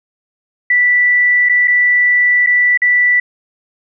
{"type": "tone with dropouts", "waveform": "sine", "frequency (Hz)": 1968, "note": "B6", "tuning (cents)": -7, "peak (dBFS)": -8, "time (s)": [0.7, 3.2], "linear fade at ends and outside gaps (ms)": 5, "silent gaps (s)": [[1.489, 1.494], [1.675, 1.679], [2.464, 2.47], [2.775, 2.818]], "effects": []}